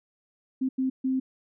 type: tone bursts at uneven times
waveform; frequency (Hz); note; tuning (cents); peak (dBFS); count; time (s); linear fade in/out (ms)
sine; 261.6; C4; 0; -23; 3; 0.61-0.69 / 0.78-0.9 / 1.04-1.2; 10
effects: none